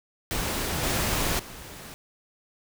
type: noise with level steps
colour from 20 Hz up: pink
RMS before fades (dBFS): -29 / -26 / -42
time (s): 0.31-1.94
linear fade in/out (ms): 0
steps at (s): 0.83 / 1.39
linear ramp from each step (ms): 5
effects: none